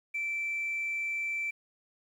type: tone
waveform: sine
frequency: 2333 Hz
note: D7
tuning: 12 cents flat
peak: -29 dBFS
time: 0.14-1.51 s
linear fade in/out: 10 ms
effects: tanh soft clip ceiling -27 dBFS + 10-bit